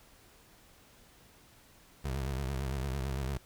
25% pulse tone with vibrato, 67.1 Hz, C2, 44 cents sharp, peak -29 dBFS, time 2.04-3.38 s, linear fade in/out 10 ms, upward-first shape sine, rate 8.9 Hz, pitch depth 110 cents each way, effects pink hiss -60 dBFS RMS until 3.45 s

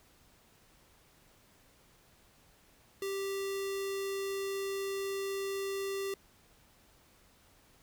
square tone with notch filter, 392 Hz, G4, in tune, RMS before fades -36 dBFS, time 3.02-6.14 s, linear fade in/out 2 ms, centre 810 Hz, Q 0.78, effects pink hiss -64 dBFS RMS until 7.82 s

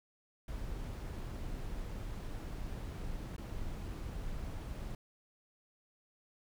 brown noise with dropouts, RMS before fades -41 dBFS, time 0.48-4.95 s, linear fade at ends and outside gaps 2 ms, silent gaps 3.365-3.38 s, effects none

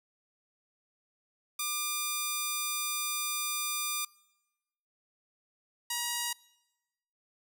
5% pulse tone pair in turn, 1200 / 955.1 Hz, D6 / A#5, +37 / +42 cents, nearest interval major third, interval 395 cents, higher first, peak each -19 dBFS, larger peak neither, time 1.59-4.05 / 5.9-6.33 s, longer first, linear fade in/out 5 ms, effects noise-tail reverb RT60 1.0 s tail -24 dB re dry

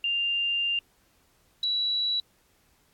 sine tone pair in turn, 2794 / 3922 Hz, F7 / B7, 0 / -13 cents, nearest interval tritone, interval 587 cents, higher second, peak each -24 dBFS, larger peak neither, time 0.04-0.79 / 1.63-2.2 s, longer first, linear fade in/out 2 ms, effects pink hiss -65 dBFS RMS until 2.93 s + AAC 64 kbps

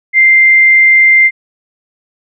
sine tone, 2092 Hz, C7, 1 cent flat, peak -3 dBFS, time 0.13-1.31 s, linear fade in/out 50 ms, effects none

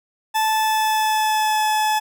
40% pulse tone with pitch glide, 874 to 859 Hz, A5 to A5, -12 to -42 cents, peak -16 dBFS, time 0.34-2 s, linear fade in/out 20 ms, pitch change -30 cents, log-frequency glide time 0.51-1.65 s, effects none

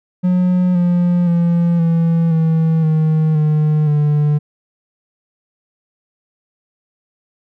triangle tone with pitch steps, 180.9 / 175.85 / 170.94 / 166.17 / 161.54 / 157.03 / 152.65 / 148.39 Hz, F#3 / F3 / F3 / E3 / E3 / D#3 / D#3 / D3, -39 / +12 / -37 / +14 / -35 / +16 / -33 / +18 cents, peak -9 dBFS, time 0.23-4.39 s, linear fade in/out 20 ms, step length 520 ms, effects none

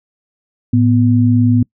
sine tone pair together, 110 / 246.2 Hz, A2 / B3, 0 / -5 cents, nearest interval octave + major second, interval 1395 cents, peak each -11 dBFS, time 0.73-1.63 s, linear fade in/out 5 ms, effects noise-tail reverb RT60 0.1 s tail -26 dB re dry

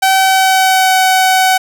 sawtooth tone with pitch glide, 766 to 752.4 Hz, G5 to F#5, -40 to +29 cents, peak -4 dBFS, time 0.02-1.58 s, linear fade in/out 10 ms, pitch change -31 cents, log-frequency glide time 0.15-0.97 s, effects none

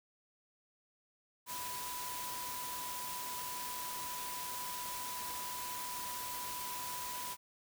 sine tone in noise, 987.8 Hz, B5, in tune, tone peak -43 dBFS, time 1.46-7.37 s, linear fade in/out 50 ms, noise white, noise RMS -43 dBFS, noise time 1.46-7.37 s, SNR -3 dB, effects none

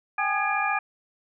sine tone cluster, 782 / 836 / 1218 / 1667 / 2397 Hz, G5 / G#5 / D#6 / G#6 / D7, -4 / +11 / -37 / +6 / +35 cents, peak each -29 dBFS, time 0.18-0.79 s, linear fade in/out 5 ms, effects none

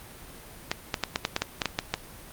clicks, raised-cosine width 0.2 ms, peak -7 dBFS, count 11, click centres 0.715 / 0.942 / 1.037 / 1.159 / 1.251 / 1.364 / 1.42 / 1.618 / 1.657 / 1.789 / 1.94 s, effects pink hiss -46 dBFS RMS until 2.32 s + Opus 32 kbps

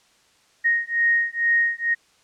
sine beating tone pair, 1864.7 / 1866.9 Hz, A#6 / A#6, 0 / +2 cents, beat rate 2.2 Hz, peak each -21 dBFS, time 0.64-1.95 s, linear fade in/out 20 ms, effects white hiss -59 dBFS RMS until 2.23 s + low-pass 7000 Hz 12 dB/octave

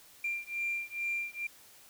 sine beating tone pair, 2378 / 2380.3 Hz, D7 / D7, +21 / +23 cents, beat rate 2.3 Hz, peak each -35 / -35 dBFS, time 0.24-1.47 s, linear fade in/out 5 ms, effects tanh soft clip ceiling -26 dBFS + white hiss -57 dBFS RMS until 1.89 s

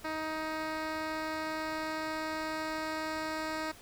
10% pulse tone with low-pass filter sweep, 314 Hz, D#4, 16 cents sharp, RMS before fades -36 dBFS, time 0.04-3.72 s, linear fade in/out 10 ms, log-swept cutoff 3900 to 6100 Hz, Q 0.77, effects pink hiss -53 dBFS RMS until 3.81 s

